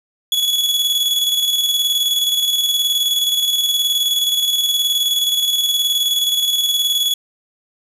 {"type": "tone with tremolo", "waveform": "40% pulse", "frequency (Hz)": 3386, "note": "G#7", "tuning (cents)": 33, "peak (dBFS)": -12, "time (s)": [0.32, 7.14], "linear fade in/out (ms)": 2, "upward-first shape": "square", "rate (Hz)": 19, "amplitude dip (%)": 40, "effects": []}